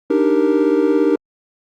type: chord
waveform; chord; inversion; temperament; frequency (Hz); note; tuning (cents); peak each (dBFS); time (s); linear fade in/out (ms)
triangle; Eb major seventh; third; equal; 293.7 / 311.1 / 392 / 466.2; D4 / Eb4 / G4 / Bb4; 0 / 0 / 0 / 0; -16; 0.1-1.16; 5
effects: Opus 48 kbps